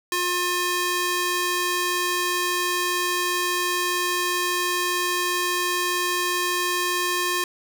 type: tone with high-pass filter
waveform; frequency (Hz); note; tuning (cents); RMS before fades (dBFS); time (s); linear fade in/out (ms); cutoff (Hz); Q
square; 356.5; F4; +36; -24; 0.12-7.44; 2; 820; 0.55
effects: none